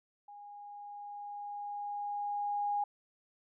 sine tone with level ramp, 820 Hz, G#5, 22 cents flat, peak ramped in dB -48 to -29 dBFS, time 0.28-2.84 s, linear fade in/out 5 ms, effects none

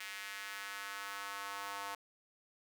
square tone with high-pass filter sweep, 99.9 Hz, G2, 33 cents sharp, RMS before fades -44 dBFS, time 0-1.95 s, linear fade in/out 5 ms, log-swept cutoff 2000 to 950 Hz, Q 1.9, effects none

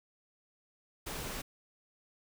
pink noise, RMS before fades -40 dBFS, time 1.06-1.42 s, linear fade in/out 10 ms, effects none

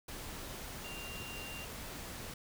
sine tone in noise, 2780 Hz, F7, 9 cents flat, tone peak -46 dBFS, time 0.84-1.65 s, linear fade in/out 5 ms, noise pink, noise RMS -45 dBFS, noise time 0.08-2.34 s, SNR -4 dB, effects none

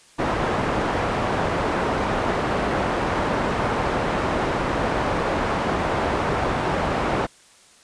white low-pass noise, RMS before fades -23 dBFS, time 0.18-7.27 s, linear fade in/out 20 ms, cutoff 990 Hz, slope 12 dB/octave, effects white hiss -52 dBFS RMS until 7.83 s + resampled to 22050 Hz

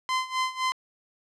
sawtooth tone with tremolo, 1032 Hz, C6, 24 cents flat, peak -19 dBFS, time 0.09-0.72 s, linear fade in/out 0 ms, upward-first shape sine, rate 3.9 Hz, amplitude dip 85%, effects low-pass 6000 Hz 12 dB/octave

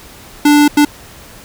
square tone bursts at uneven times, 293.7 Hz, D4, in tune, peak -6 dBFS, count 2, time 0.45-0.68 / 0.77-0.85 s, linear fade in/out 5 ms, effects pink hiss -37 dBFS RMS until 1.44 s

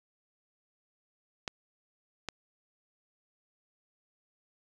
clicks, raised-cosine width 0.2 ms, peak -16 / -17 dBFS, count 2, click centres 1.478 / 2.287 s, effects resampled to 22050 Hz

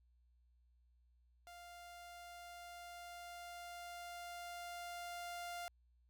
sawtooth tone with level ramp, 698.5 Hz, F5, in tune, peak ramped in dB -50 to -40 dBFS, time 1.47-5.68 s, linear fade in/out 0 ms, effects added 60 Hz sine -69 dBFS peak until 6.09 s

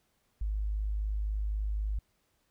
sine tone, 51.91 Hz, G#1, in tune, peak -29 dBFS, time 0.41-1.99 s, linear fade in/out 5 ms, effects pink hiss -74 dBFS RMS until 2.5 s

